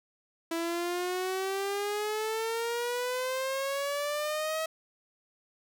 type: exponential sweep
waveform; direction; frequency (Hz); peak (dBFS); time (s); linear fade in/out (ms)
sawtooth; up; 329.6 to 643; -26; 0.51-4.66; 5
effects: none